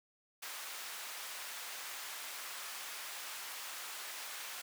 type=high-pass noise; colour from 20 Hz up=pink; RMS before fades=-45 dBFS; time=0.42-4.62 s; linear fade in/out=10 ms; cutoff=1100 Hz; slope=12 dB/octave; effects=none